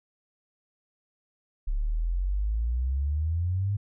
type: exponential sweep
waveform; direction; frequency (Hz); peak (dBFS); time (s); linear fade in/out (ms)
sine; up; 34.17 to 103.83; -24; 1.67-3.77; 10
effects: none